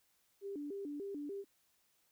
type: tone with vibrato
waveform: sine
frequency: 340.1 Hz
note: F4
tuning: 46 cents flat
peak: -40 dBFS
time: 0.41-1.45 s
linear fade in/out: 50 ms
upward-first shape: square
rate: 3.4 Hz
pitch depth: 270 cents each way
effects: white hiss -75 dBFS RMS until 2.11 s